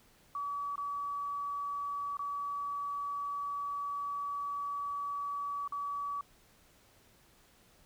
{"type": "tone with dropouts", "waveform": "sine", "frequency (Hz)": 1142, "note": "D6", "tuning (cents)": -49, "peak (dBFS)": -34, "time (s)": [0.35, 6.21], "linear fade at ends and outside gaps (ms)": 2, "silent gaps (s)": [[0.757, 0.779], [2.17, 2.192], [5.677, 5.722]], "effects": ["pink hiss -64 dBFS RMS until 7.85 s"]}